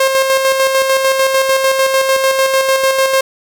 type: tone with tremolo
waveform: sawtooth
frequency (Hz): 533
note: C5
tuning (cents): +32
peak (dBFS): -5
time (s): 0-3.21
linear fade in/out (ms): 5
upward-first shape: square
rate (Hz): 6.7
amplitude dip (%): 40
effects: none